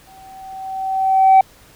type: tone with exponential growth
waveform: sine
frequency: 766 Hz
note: G5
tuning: 40 cents flat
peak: -3 dBFS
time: 0.07-1.41 s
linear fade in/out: 5 ms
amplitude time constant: 290 ms
effects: tanh soft clip ceiling -4 dBFS + pink hiss -48 dBFS RMS until 1.75 s